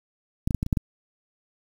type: clicks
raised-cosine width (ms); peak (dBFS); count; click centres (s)
5; -11 / -11 / -10 / -12 / -17 / -8 / -10; 7; 0.475 / 0.508 / 0.547 / 0.629 / 0.664 / 0.728 / 0.772
effects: 7-bit